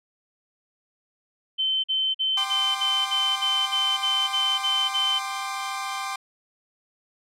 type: tone bursts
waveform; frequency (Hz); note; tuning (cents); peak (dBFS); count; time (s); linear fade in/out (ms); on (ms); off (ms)
sine; 3081; G7; -31; -21; 12; 1.58-5.195; 20; 260; 45
type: chord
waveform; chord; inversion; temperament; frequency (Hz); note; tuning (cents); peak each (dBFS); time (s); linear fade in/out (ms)
sawtooth; G suspended fourth; none; equal with one note detuned; 784 / 1046.5 / 1193.1; G5 / C6 / D6; 0 / 0 / +27; -29; 2.37-6.16; 5
effects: low-pass 10000 Hz 12 dB/octave